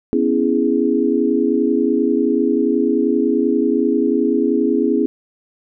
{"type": "chord", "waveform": "sine", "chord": "C# minor seventh", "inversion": "third", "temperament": "equal", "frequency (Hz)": [246.9, 277.2, 329.6, 415.3], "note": ["B3", "C#4", "E4", "G#4"], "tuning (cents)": [0, 0, 0, 0], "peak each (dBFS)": -19, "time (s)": [0.13, 5.06], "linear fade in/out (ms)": 0, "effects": []}